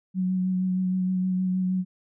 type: tone with vibrato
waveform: sine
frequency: 185 Hz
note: F#3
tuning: in tune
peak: -22 dBFS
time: 0.14-1.85 s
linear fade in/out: 50 ms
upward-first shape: sine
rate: 6.4 Hz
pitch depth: 17 cents each way
effects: none